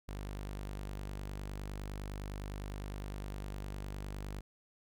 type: tone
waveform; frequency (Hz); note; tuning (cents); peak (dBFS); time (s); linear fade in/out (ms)
sawtooth; 49.81; G1; +28; -36; 0.08-4.41; 10
effects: none